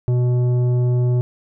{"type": "tone with tanh clipping", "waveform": "triangle", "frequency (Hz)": 123.47, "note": "B2", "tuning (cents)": 0, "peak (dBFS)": -16, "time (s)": [0.08, 1.21], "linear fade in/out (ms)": 0, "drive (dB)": 14, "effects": []}